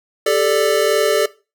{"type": "chord", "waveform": "square", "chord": "G suspended second", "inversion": "none", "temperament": "equal with one note detuned", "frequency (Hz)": [397.5, 440, 587.3], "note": ["G4", "A4", "D5"], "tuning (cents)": [24, 0, 0], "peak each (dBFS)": [-21, -17, -18], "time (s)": [0.26, 1.26], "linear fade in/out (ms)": 5, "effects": ["noise-tail reverb RT60 0.3 s tail -19 dB re dry"]}